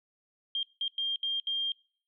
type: tone bursts at uneven times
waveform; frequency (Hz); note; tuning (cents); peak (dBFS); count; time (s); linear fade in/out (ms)
sine; 3200; G7; +35; -28; 5; 0.55-0.63 / 0.81-0.88 / 0.98-1.16 / 1.23-1.4 / 1.47-1.72; 2
effects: noise-tail reverb RT60 0.5 s tail -24 dB re dry